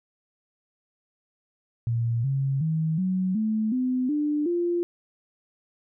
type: tone with pitch steps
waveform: sine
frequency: 116.54 / 136.21 / 159.2 / 186.07 / 217.5 / 254.2 / 297.1 / 347.2 Hz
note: A#2 / C#3 / D#3 / F#3 / A3 / C4 / D4 / F4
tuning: 0 / -30 / +40 / +10 / -20 / -50 / +20 / -10 cents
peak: -22 dBFS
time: 1.87-4.83 s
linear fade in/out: 0 ms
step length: 370 ms
effects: none